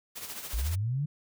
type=noise with tremolo; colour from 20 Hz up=white; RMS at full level=-38 dBFS; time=0.15-0.76 s; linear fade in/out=20 ms; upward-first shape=sine; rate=14 Hz; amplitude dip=55%
type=linear sweep; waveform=sine; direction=up; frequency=49 to 152.5 Hz; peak=-27 dBFS; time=0.53-1.06 s; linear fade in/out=10 ms
effects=none